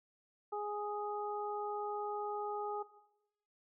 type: harmonic tone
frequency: 415.3 Hz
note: G#4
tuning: in tune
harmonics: 1 / 2 / 3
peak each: -40 / -39 / -45 dBFS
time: 0.52-2.83 s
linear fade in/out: 10 ms
effects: noise-tail reverb RT60 0.9 s tail -17 dB re dry